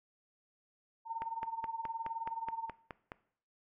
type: tone with tremolo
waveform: sine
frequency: 909 Hz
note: A#5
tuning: 44 cents flat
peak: -33 dBFS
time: 1.05-2.72 s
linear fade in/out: 50 ms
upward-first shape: sine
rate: 19 Hz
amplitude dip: 70%
type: click train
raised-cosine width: 0.5 ms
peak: -27 dBFS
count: 10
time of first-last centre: 1.22-3.119 s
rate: 4.74 Hz
effects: noise-tail reverb RT60 0.6 s tail -19 dB re dry